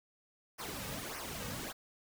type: noise with flanger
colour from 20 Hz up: pink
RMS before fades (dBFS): -42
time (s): 0.58-1.73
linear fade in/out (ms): 20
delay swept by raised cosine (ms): 0.26 to 2.96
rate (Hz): 1.7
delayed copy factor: -0.75
effects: none